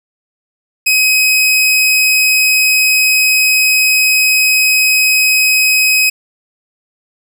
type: tone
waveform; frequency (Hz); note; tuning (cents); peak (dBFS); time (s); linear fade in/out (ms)
sawtooth; 2532; D#7; +30; -5; 0.86-6.1; 10
effects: none